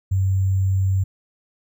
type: tone with sample-and-hold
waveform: sine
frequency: 95.4 Hz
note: G2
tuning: 47 cents flat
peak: -16 dBFS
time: 0.11-1.04 s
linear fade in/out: 10 ms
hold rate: 7350 Hz
effects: none